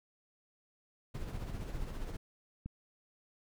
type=noise with tremolo; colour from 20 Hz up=brown; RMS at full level=-38 dBFS; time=1.14-2.17 s; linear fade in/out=10 ms; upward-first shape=sine; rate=15 Hz; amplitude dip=45%
type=click; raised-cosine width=5 ms; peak=-29 dBFS; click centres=2.66 s
effects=none